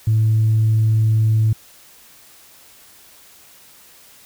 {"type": "tone", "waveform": "sine", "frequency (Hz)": 109.9, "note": "A2", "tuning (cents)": -2, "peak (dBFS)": -11, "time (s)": [0.07, 1.53], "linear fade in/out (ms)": 5, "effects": ["tanh soft clip ceiling -9 dBFS", "white hiss -47 dBFS RMS until 4.25 s"]}